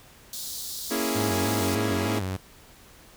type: high-pass noise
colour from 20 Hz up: pink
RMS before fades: -35 dBFS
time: 0.33-1.75 s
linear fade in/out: 2 ms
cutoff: 3700 Hz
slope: 48 dB/octave
type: chord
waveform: sawtooth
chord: A# half-diminished seventh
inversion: none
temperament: equal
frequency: 233.1 / 277.2 / 329.6 / 415.3 Hz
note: A#3 / C#4 / E4 / G#4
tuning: 0 / 0 / 0 / 0 cents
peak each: -27 dBFS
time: 0.9-2.2 s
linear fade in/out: 20 ms
type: tone with vibrato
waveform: sawtooth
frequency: 99.2 Hz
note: G2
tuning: 21 cents sharp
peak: -24 dBFS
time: 1.15-2.37 s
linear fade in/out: 10 ms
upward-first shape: square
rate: 3.3 Hz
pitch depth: 94 cents each way
effects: pink hiss -52 dBFS RMS until 3.16 s